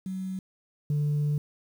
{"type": "tone pair in turn", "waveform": "sine", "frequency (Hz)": [188.2, 147.43], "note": ["F#3", "D3"], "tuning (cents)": [30, 7], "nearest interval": "major third", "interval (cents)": 423, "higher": "first", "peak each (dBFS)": [-30, -21], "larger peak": "second", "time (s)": [[0.06, 0.39], [0.9, 1.38]], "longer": "second", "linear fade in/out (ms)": 2, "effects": ["tanh soft clip ceiling -22 dBFS", "9-bit"]}